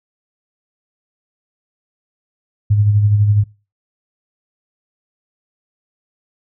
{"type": "tone with tremolo", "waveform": "sine", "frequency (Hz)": 103.83, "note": "G#2", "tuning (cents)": 0, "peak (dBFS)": -8, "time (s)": [2.7, 3.44], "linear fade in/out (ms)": 10, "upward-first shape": "sine", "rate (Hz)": 12, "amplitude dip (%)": 45, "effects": ["noise-tail reverb RT60 0.3 s tail -22 dB re dry"]}